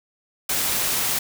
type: noise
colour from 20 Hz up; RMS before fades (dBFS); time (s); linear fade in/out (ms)
white; -23; 0.49-1.19; 5
effects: none